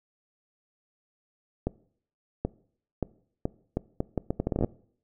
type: accelerating click train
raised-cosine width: 2 ms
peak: -13 dBFS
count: 17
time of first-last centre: 1.67-4.646 s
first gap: 780 ms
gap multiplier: 0.74
effects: noise-tail reverb RT60 0.6 s tail -22 dB re dry